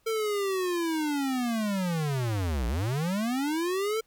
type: linear two-way sweep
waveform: square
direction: down then up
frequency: 453.3 to 55.5 to 453.3 Hz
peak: -27 dBFS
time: 0.06-4.01 s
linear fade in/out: 10 ms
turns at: 2.67 s
effects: pink hiss -68 dBFS RMS until 4.06 s